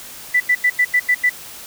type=tone bursts; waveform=sine; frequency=1982 Hz; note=B6; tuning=6 cents sharp; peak=-11 dBFS; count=7; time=0.34-1.297 s; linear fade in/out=10 ms; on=63 ms; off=86 ms; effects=white hiss -36 dBFS RMS until 1.66 s